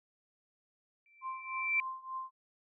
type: tone with exponential growth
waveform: sine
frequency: 2341 Hz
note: D7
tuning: 6 cents flat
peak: -25 dBFS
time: 1.06-1.8 s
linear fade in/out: 1 ms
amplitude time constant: 160 ms
type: tone with tremolo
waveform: sine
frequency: 1046.5 Hz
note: C6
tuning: in tune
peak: -35 dBFS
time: 1.21-2.31 s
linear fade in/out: 50 ms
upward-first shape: triangle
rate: 3.4 Hz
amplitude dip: 90%
effects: none